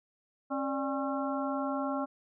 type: harmonic tone with a mistuned harmonic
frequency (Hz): 271.2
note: C#4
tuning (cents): -38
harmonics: 1 / 2 / 3 / 4 / 5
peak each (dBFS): -33 / -36 / -38 / -39 / -40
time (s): 0.5-2.06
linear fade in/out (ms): 20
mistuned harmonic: 2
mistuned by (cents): +140
effects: none